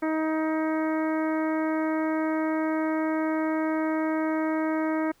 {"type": "harmonic tone", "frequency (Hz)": 315.1, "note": "D#4", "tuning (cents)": 22, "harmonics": [1, 2, 3, 4, 5, 6, 7], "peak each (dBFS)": [-25, -31, -35, -37, -39, -41, -42], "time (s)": [0.02, 5.12], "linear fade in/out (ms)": 10, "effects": ["pink hiss -63 dBFS RMS until 5.2 s"]}